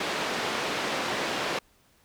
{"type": "band-pass noise", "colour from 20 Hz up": "pink", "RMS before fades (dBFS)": -30, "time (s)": [0, 1.59], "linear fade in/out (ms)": 5, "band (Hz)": [320, 4200], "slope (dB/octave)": 12, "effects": ["pink hiss -63 dBFS RMS until 2.04 s"]}